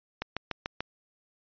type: click train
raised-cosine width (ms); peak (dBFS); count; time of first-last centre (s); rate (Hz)
0.3; -15; 5; 0.22-0.806; 6.83
effects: resampled to 11025 Hz